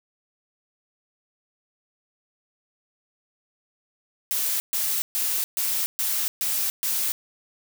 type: noise bursts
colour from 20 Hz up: blue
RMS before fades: -25 dBFS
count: 7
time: 4.31-7.12 s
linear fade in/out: 0 ms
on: 290 ms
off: 130 ms
effects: none